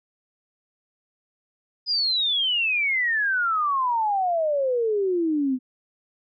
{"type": "exponential sweep", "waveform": "sine", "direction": "down", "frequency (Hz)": [5020, 249.5], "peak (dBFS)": -20, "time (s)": [1.86, 5.59], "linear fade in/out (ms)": 50, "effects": []}